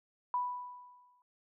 sine tone with exponential decay, 987.8 Hz, B5, in tune, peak -28 dBFS, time 0.34-1.22 s, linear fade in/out 1 ms, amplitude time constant 190 ms, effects none

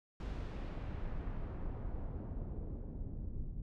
brown noise with low-pass filter sweep, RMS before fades -41 dBFS, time 0.2-3.62 s, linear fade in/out 2 ms, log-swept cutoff 5000 to 230 Hz, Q 0.74, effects none

